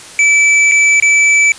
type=tone with dropouts; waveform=square; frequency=2310 Hz; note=D7; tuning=29 cents flat; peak=-7 dBFS; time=0.19-1.52 s; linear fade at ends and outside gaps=1 ms; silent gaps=0.714-0.719 / 1-1.024 s; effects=white hiss -33 dBFS RMS until 1.58 s + resampled to 22050 Hz